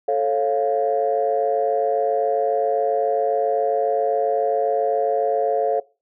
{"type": "chord", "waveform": "sine", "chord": "A augmented", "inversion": "none", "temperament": "equal with one note detuned", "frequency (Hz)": [440, 547.4, 698.5], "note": ["A4", "C#5", "E#5"], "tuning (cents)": [0, -22, 0], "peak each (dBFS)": -21, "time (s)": [0.08, 5.8], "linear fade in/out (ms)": 5, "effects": ["noise-tail reverb RT60 0.3 s tail -22 dB re dry", "tanh soft clip ceiling -9 dBFS"]}